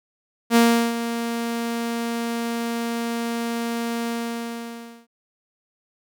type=tone with ADSR envelope; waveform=sawtooth; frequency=233.1 Hz; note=A#3; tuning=in tune; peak=-8 dBFS; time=0.5-5.07 s; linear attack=58 ms; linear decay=370 ms; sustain=-12 dB; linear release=990 ms; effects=none